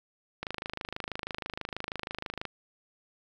click train, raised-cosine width 0.3 ms, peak -18 dBFS, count 54, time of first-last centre 0.43-2.453 s, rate 26.2 Hz, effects 9-bit

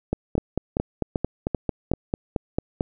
two click trains, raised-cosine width 2 ms, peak -9 / -9 dBFS, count 5 / 13, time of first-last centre 0.38-1.936 / 0.13-2.809 s, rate 2.57 / 4.48 Hz, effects none

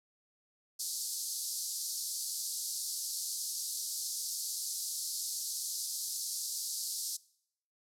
pink band-pass noise, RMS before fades -38 dBFS, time 0.79-7.17 s, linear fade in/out 10 ms, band 4400 to 13000 Hz, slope 48 dB/octave, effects noise-tail reverb RT60 0.7 s tail -22 dB re dry

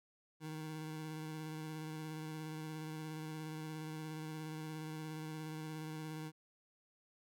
25% pulse tone with vibrato, 156.2 Hz, D#3, 7 cents sharp, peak -39 dBFS, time 0.4-6.32 s, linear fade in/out 50 ms, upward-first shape square, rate 17 Hz, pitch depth 16 cents each way, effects none

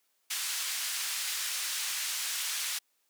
white band-pass noise, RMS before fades -34 dBFS, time 0.3-2.79 s, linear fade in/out 10 ms, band 1600 to 9100 Hz, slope 12 dB/octave, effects white hiss -74 dBFS RMS until 3.09 s + high-pass 300 Hz 12 dB/octave

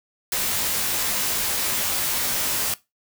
white noise with comb filter, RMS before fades -24 dBFS, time 0.32-2.74 s, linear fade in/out 2 ms, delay 17 ms, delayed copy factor -0.7, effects noise-tail reverb RT60 0.2 s tail -18 dB re dry

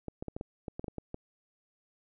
clicks, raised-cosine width 2 ms, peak -24 dBFS, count 11, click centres 0.083 / 0.225 / 0.283 / 0.365 / 0.411 / 0.682 / 0.795 / 0.843 / 0.882 / 0.983 / 1.144 s, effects none

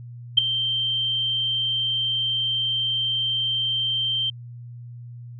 sine tone with ADSR envelope, 3136 Hz, G7, in tune, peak -7 dBFS, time 0.37-4.3 s, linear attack 13 ms, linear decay 6 ms, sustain -14 dB, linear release 4 ms, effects added 120 Hz sine -36 dBFS peak until 5.39 s

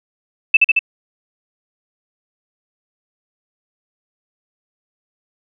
sine tone with echo, 2637 Hz, E7, in tune, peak -4 dBFS, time 0.54-0.57 s, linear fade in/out 5 ms, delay 74 ms, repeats 3, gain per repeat -2 dB, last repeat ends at 0.792 s, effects none

